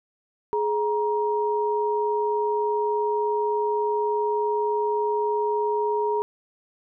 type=tone pair together; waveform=sine; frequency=420.4 / 943.8 Hz; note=G#4 / A#5; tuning=+21 / +21 cents; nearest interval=octave + major second; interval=1400 cents; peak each=-23 / -25 dBFS; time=0.53-6.22 s; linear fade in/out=0 ms; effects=none